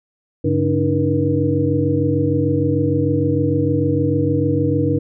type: tone cluster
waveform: sine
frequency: 98.4 / 141.4 / 287.1 / 313.7 / 478.9 Hz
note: G2 / C#3 / D4 / D#4 / A#4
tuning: +7 / +35 / -39 / +14 / +47 cents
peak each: -21 dBFS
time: 0.44-4.99 s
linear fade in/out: 10 ms
effects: none